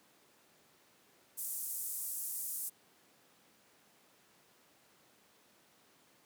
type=band-pass noise; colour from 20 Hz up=pink; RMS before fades=-40 dBFS; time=1.37-2.7 s; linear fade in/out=20 ms; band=8800 to 16000 Hz; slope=24 dB/octave; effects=pink hiss -66 dBFS RMS until 6.25 s + high-pass 200 Hz 12 dB/octave